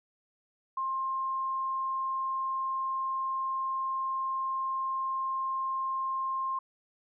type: tone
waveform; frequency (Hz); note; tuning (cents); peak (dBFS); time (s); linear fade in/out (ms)
sine; 1060; C6; +22; -29; 0.77-6.59; 5
effects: none